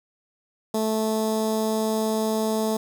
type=tone with notch filter; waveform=15% pulse; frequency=218.9 Hz; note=A3; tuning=9 cents flat; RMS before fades=-24 dBFS; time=0.74-2.77 s; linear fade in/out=5 ms; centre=2200 Hz; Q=0.6; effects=none